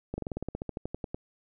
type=slowing click train; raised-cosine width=2 ms; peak=-20 dBFS; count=16; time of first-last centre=0.14-1.145 s; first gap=40 ms; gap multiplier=1.07; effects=none